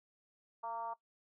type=tone with frequency modulation; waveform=sine; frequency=920 Hz; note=A#5; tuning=23 cents flat; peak=-38 dBFS; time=0.63-0.94 s; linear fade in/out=10 ms; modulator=234 Hz; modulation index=0.94; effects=noise-tail reverb RT60 0.1 s tail -19 dB re dry